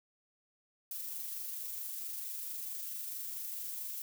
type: noise with amplitude modulation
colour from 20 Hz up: violet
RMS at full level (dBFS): -40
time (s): 0.91-4.02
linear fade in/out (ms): 2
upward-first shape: sine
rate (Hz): 24.5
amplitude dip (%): 25
effects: none